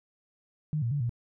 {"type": "tone with pitch steps", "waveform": "sine", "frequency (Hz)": [152.5, 117.2, 144.2, 119], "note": ["D#3", "A#2", "D3", "A#2"], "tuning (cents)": [-34, 10, -31, 36], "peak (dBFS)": -26, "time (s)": [0.73, 1.094], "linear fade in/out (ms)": 0, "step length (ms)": 91, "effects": []}